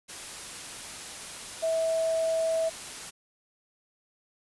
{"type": "tone in noise", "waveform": "sine", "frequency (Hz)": 651, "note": "E5", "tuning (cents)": -22, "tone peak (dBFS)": -24, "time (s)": [1.62, 2.7], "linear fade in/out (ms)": 20, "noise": "white", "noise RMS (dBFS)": -40, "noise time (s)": [0.08, 3.11], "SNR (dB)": 13, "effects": ["resampled to 24000 Hz"]}